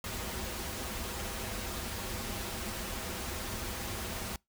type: noise with comb filter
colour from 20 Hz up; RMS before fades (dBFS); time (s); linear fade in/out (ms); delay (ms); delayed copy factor
pink; -38; 0.04-4.36; 2; 6.9; -0.55
effects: noise-tail reverb RT60 0.2 s tail -26 dB re dry